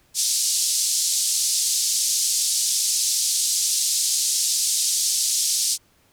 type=band-pass noise; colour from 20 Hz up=pink; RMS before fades=-22 dBFS; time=0.14-5.78 s; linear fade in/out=50 ms; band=4700 to 10000 Hz; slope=24 dB/octave; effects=pink hiss -60 dBFS RMS until 6.12 s